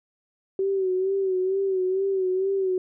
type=tone with vibrato; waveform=sine; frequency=380.3 Hz; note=F#4; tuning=48 cents sharp; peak=-21 dBFS; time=0.59-2.78 s; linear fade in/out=2 ms; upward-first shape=sine; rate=2.2 Hz; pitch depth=56 cents each way; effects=none